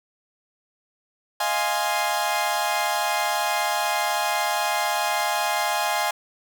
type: chord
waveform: sawtooth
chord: F minor seventh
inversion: third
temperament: equal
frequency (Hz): 622.3 / 698.5 / 830.6 / 1046.5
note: Eb5 / F5 / Ab5 / C6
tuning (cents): 0 / 0 / 0 / 0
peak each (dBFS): -27 / -24 / -21 / -25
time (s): 1.4-6.11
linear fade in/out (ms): 5
effects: none